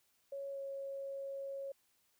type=tone with pitch glide; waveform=sine; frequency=554.4 to 549.3 Hz; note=C#5 to C#5; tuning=0 to -16 cents; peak=-40 dBFS; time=0.32-1.72 s; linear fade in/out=5 ms; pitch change=-16 cents; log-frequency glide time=0.51-0.59 s; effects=white hiss -75 dBFS RMS until 2.19 s